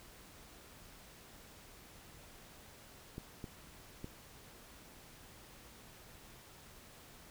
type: clicks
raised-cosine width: 3 ms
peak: -30 dBFS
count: 3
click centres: 3.181 / 3.442 / 4.044 s
effects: pink hiss -57 dBFS RMS until 7.3 s